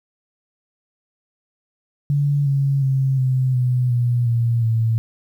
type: tone with pitch steps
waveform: sine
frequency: 143.2 / 138.48 / 133.92 / 129.51 / 125.24 / 121.11 / 117.12 / 113.26 Hz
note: D3 / C#3 / C3 / C3 / B2 / B2 / A#2 / A#2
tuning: -43 / -1 / +41 / -17 / +25 / -33 / +9 / -49 cents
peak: -15 dBFS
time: 2.1-4.98 s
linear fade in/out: 0 ms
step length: 360 ms
effects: 9-bit